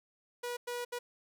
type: tone bursts at uneven times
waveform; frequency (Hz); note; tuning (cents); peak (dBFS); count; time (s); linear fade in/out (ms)
sawtooth; 485; B4; -31; -32; 3; 0.43-0.57 / 0.67-0.85 / 0.92-0.99; 10
effects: none